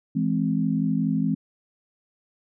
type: chord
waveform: sine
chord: E augmented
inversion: none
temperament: equal with one note detuned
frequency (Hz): 164.81 / 209.5 / 261.6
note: E3 / G#3 / B#3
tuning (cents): 0 / +15 / 0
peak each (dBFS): -25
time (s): 0.15-1.35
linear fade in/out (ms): 10
effects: none